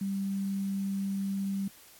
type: tone with quantisation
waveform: sine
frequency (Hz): 196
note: G3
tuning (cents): 0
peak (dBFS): -29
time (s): 0.01-1.68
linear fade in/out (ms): 5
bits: 9
effects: white hiss -55 dBFS RMS until 1.99 s + AAC 64 kbps